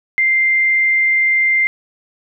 sine tone, 2093 Hz, C7, in tune, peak -11 dBFS, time 0.18-1.67 s, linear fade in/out 0 ms, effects none

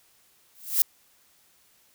violet noise with exponential growth, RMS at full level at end -17 dBFS, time 0.55-0.82 s, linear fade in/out 1 ms, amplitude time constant 57 ms, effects white hiss -62 dBFS RMS until 1.94 s

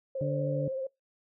sine tone with vibrato, 530 Hz, C5, 22 cents sharp, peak -31 dBFS, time 0.15-0.87 s, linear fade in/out 5 ms, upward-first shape triangle, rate 16 Hz, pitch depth 41 cents each way
harmonic tone, 145.7 Hz, D3, 13 cents flat, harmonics 1 / 2 / 3 / 4, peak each -30 / -37 / -43 / -41 dBFS, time 0.21-0.68 s, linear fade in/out 2 ms
effects noise-tail reverb RT60 0.2 s tail -25 dB re dry

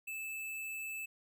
square tone, 2626 Hz, E7, 7 cents flat, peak -40 dBFS, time 0.07-1.06 s, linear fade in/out 10 ms, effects none

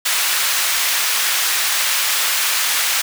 pink high-pass noise, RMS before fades -18 dBFS, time 0.05-3.02 s, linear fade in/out 10 ms, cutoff 1600 Hz, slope 12 dB/octave, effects none

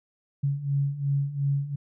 sine beating tone pair, 138.59 / 141.39 Hz, C#3 / C#3, 0 / +35 cents, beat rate 2.8 Hz, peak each -29 / -25 dBFS, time 0.43-1.76 s, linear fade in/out 10 ms, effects none

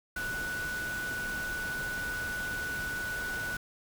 sine tone in noise, 1480 Hz, F#6, in tune, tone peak -33 dBFS, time 0.16-3.57 s, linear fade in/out 5 ms, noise pink, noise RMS -41 dBFS, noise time 0.16-3.57 s, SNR +5 dB, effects none

